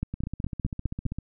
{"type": "two click trains", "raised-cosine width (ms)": 5, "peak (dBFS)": [-20, -15], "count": [17, 6], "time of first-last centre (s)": [[0.14, 1.186], [0.03, 1.063]], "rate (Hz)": [15.3, 4.84], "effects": []}